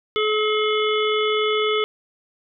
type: harmonic tone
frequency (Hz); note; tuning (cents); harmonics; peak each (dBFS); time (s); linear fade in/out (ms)
428.1; A4; -47; 1 / 3 / 5 / 7 / 8; -20 / -25 / -27 / -28 / -29; 0.16-1.84; 0
effects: none